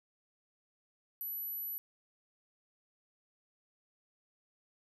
sine tone, 11840 Hz, F#9, in tune, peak -37 dBFS, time 1.21-1.78 s, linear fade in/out 0 ms, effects none

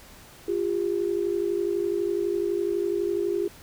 sine tone pair together, 349.2 / 401.2 Hz, F4 / G4, 0 / +40 cents, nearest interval major second, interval 240 cents, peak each -26 dBFS, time 0.48-3.48 s, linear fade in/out 5 ms, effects pink hiss -49 dBFS RMS until 3.62 s

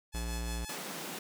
5% pulse tone with tremolo, 859 Hz, A5, 42 cents flat, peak -28 dBFS, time 0.12-0.79 s, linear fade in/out 50 ms, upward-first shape triangle, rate 5.6 Hz, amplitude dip 55%
square tone, 58.27 Hz, A#1, in tune, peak -35 dBFS, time 0.14-0.65 s, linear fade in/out 5 ms
pink high-pass noise, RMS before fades -41 dBFS, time 0.69-1.19 s, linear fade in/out 5 ms, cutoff 160 Hz, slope 48 dB/octave
effects none

